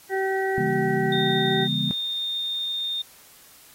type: harmonic tone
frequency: 384.1 Hz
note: G4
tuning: 35 cents flat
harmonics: 1 / 2 / 4 / 5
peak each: -24 / -28 / -33 / -30 dBFS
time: 0.09-1.68 s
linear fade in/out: 50 ms
type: chord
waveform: sine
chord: C# diminished seventh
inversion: none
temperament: just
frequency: 138.59 / 166.31 / 199.57 / 239.5 Hz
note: C#3 / E3 / G3 / Bb3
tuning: 0 / +16 / +31 / +47 cents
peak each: -29 dBFS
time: 0.58-1.91 s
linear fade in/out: 0 ms
type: tone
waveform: sine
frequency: 3646 Hz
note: A#7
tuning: 39 cents flat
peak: -25 dBFS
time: 1.12-3.02 s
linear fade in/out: 5 ms
effects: white hiss -51 dBFS RMS until 3.74 s + AAC 48 kbps